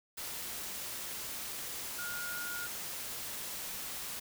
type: tone in noise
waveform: sine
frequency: 1426 Hz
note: F6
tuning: 36 cents sharp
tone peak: -39 dBFS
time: 1.98-2.67 s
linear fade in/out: 10 ms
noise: white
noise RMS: -41 dBFS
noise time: 0.17-4.2 s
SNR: -1 dB
effects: none